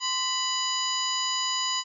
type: harmonic tone with a mistuned harmonic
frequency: 990 Hz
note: B5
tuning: 4 cents sharp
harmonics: 1 / 2 / 3 / 4 / 5 / 6 / 7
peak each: -31 / -37 / -31 / -35 / -31 / -43 / -33 dBFS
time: 0-1.84 s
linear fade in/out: 50 ms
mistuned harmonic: 1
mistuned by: +79 cents
effects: none